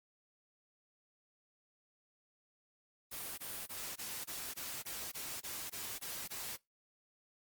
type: noise bursts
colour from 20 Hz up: white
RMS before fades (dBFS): -43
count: 12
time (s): 3.11-6.57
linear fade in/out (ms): 20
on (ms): 270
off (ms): 20
effects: noise-tail reverb RT60 0.2 s tail -23 dB re dry + Opus 24 kbps